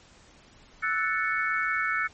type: chord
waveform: sine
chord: F# minor seventh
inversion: third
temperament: equal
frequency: 1318.5 / 1480 / 1760 / 2217 Hz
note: E6 / F#6 / A6 / C#7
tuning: 0 / 0 / 0 / 0 cents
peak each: -30 dBFS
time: 0.82-2.08 s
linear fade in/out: 20 ms
effects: pink hiss -55 dBFS RMS until 2.13 s + MP3 32 kbps